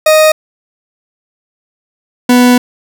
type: tone pair in turn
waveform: 40% pulse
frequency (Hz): 622.3 / 247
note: D#5 / B3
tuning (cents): 0 / 0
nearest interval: octave + major third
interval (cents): 1600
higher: first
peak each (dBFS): -3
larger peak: neither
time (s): 0.06-0.32 / 2.29-2.58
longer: second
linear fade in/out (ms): 5
effects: none